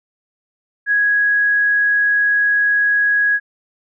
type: tone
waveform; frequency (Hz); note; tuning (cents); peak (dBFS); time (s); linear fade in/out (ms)
sine; 1662; G#6; +1; -12; 0.86-3.4; 50
effects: none